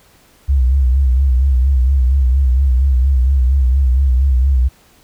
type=tone with vibrato; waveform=sine; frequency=65.4 Hz; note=C2; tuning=in tune; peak=-9 dBFS; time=0.48-4.69 s; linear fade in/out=20 ms; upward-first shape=sine; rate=4.3 Hz; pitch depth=100 cents each way; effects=pink hiss -50 dBFS RMS until 5.03 s